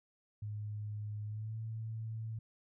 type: tone with pitch glide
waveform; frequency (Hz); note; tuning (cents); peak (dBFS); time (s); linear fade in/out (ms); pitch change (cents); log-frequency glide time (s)
sine; 105.2 to 111.46; G#2 to A2; +23 to +23; -38; 0.42-2.39; 5; +100; 1.25-1.58
effects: none